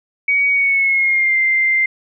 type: tone with pitch glide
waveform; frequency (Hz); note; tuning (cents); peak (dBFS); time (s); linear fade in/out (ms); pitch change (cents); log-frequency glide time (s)
sine; 2253 to 2090; C#7 to C7; +28 to -2; -12; 0.28-1.86; 5; -130; 0.51-1.37
effects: none